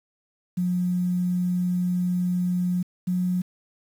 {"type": "tone pair in turn", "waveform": "sine", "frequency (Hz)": [179.3, 180.86], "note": ["F3", "F#3"], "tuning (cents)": [46, -39], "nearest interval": "unison", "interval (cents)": 15, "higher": "second", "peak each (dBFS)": -21, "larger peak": "neither", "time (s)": [[0.57, 2.83], [3.07, 3.42]], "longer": "first", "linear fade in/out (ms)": 10, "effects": ["8-bit"]}